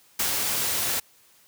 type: noise with ADSR envelope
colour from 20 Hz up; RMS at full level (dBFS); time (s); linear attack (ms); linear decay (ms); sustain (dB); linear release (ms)
white; -24; 0.19-1; 8; 94; -2; 8
effects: white hiss -58 dBFS RMS until 1.47 s + high-pass 60 Hz 12 dB/octave